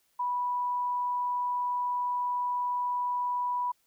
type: tone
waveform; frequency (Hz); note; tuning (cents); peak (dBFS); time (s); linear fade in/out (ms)
sine; 983; B5; -8; -27; 0.19-3.72; 10
effects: white hiss -71 dBFS RMS until 3.86 s